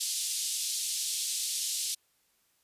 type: band-pass noise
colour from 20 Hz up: white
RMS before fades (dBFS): -33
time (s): 0-1.95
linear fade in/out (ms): 10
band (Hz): 3400 to 10000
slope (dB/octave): 24
effects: white hiss -71 dBFS RMS until 2.63 s + resampled to 32000 Hz